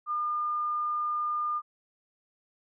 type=tone; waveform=sine; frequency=1209 Hz; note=D6; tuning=50 cents sharp; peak=-27 dBFS; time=0.06-1.62 s; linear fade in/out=50 ms; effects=none